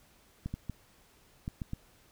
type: clicks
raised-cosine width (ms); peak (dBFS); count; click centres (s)
5; -23; 6; 0.46 / 0.54 / 0.697 / 1.479 / 1.618 / 1.734
effects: pink hiss -63 dBFS RMS until 2.11 s